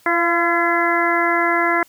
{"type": "harmonic tone with a mistuned harmonic", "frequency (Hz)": 340, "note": "F4", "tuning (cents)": -46, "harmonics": [1, 2, 3, 4, 5, 6], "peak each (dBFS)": [-22, -22, -22, -22, -22, -22], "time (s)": [0.06, 1.83], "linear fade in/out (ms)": 2, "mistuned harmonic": 2, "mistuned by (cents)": 21, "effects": ["white hiss -53 dBFS RMS until 1.88 s"]}